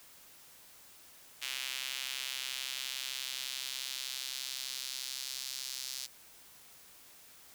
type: tone with high-pass filter sweep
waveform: square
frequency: 65.8 Hz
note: C2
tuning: 10 cents sharp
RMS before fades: -40 dBFS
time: 1.41-6.07 s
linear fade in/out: 20 ms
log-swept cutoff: 2800 to 4700 Hz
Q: 1.7
effects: white hiss -57 dBFS RMS until 7.54 s